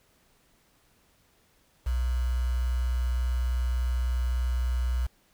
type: tone with quantisation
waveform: sine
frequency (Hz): 61.74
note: B1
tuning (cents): 0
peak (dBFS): -24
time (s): 1.86-5.07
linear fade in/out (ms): 10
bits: 7
effects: pink hiss -65 dBFS RMS until 5.33 s